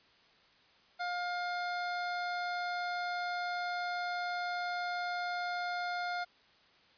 25% pulse tone, 709 Hz, F5, 26 cents sharp, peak -30 dBFS, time 0.99-6.25 s, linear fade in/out 20 ms, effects white hiss -64 dBFS RMS until 6.97 s + resampled to 11025 Hz

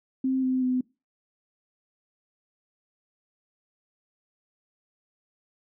sine tone with pitch steps, 262.4 / 258 / 253.8 Hz, C4 / C4 / B3, +5 / -24 / +47 cents, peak -22 dBFS, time 0.24-0.81 s, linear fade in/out 5 ms, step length 190 ms, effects noise-tail reverb RT60 0.3 s tail -24 dB re dry

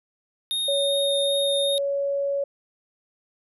square tone with vibrato, 3689 Hz, A#7, 19 cents flat, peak -24 dBFS, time 0.51-1.78 s, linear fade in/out 0 ms, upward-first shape sine, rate 2.6 Hz, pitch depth 10 cents each way
sine tone, 560 Hz, C#5, 18 cents sharp, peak -22 dBFS, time 0.68-2.44 s, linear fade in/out 5 ms
effects none

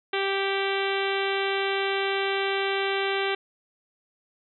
harmonic tone with a mistuned harmonic, 392 Hz, G4, in tune, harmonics 1 / 2 / 3 / 4 / 5 / 6 / 7 / 8 / 9 / 10, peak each -27 / -32 / -35 / -33 / -35 / -34 / -36 / -36 / -38 / -41 dBFS, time 0.13-3.35 s, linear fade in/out 5 ms, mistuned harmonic 6, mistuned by -26 cents, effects none

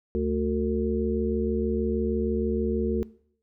harmonic tone with a mistuned harmonic, 73.42 Hz, D2, in tune, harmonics 1 / 3 / 5 / 6, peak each -30 / -29 / -28 / -29 dBFS, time 0.15-3.03 s, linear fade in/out 0 ms, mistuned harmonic 6, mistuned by +50 cents, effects noise-tail reverb RT60 0.6 s tail -20 dB re dry

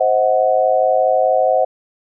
sine chord, C diminished, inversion none, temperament equal with one note detuned, 523.3 / 635.3 / 740 Hz, C5 / Eb5 / Gb5, 0 / +36 / 0 cents, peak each -16 dBFS, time 0-1.65 s, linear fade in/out 10 ms, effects none

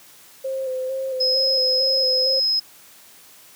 sine tone with vibrato, 523.3 Hz, C5, in tune, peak -23 dBFS, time 0.44-2.4 s, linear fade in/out 10 ms, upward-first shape square, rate 2.2 Hz, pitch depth 26 cents each way
sine tone, 5120 Hz, D#8, 49 cents sharp, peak -17 dBFS, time 1.2-2.6 s, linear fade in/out 10 ms
effects white hiss -48 dBFS RMS until 3.55 s + high-pass 100 Hz 12 dB/octave

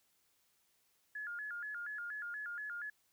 sine tone with vibrato, 1553 Hz, G6, 17 cents flat, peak -40 dBFS, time 1.15-2.9 s, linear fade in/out 5 ms, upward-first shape square, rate 4.2 Hz, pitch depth 160 cents each way, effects white hiss -75 dBFS RMS until 3.12 s

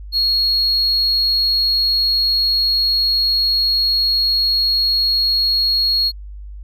triangle tone, 4307 Hz, C8, 49 cents sharp, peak -11 dBFS, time 0.12-6.12 s, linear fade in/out 50 ms, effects tanh soft clip ceiling -10 dBFS + added 50 Hz sine -30 dBFS peak until 6.63 s

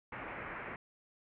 white low-pass noise, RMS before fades -44 dBFS, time 0.12-0.76 s, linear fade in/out 2 ms, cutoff 2300 Hz, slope 48 dB/octave, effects none

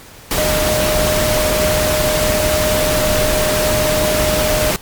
sine tone in noise, 613 Hz, D#5, 26 cents flat, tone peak -16 dBFS, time 0.38-4.71 s, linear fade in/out 0 ms, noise pink, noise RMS -17 dBFS, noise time 0.31-4.76 s, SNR -2 dB, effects pink hiss -39 dBFS RMS until 4.81 s + MP3 96 kbps

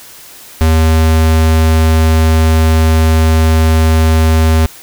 square tone, 80 Hz, D#2, 49 cents sharp, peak -7 dBFS, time 0.61-4.66 s, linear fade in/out 0 ms, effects white hiss -35 dBFS RMS until 4.82 s

